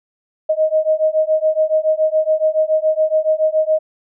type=beating tone pair; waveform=sine; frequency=622.3 / 629.4 Hz; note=D#5 / D#5; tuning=0 / +20 cents; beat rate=7.1 Hz; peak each=-16 dBFS; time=0.49-3.79 s; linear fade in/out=10 ms; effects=none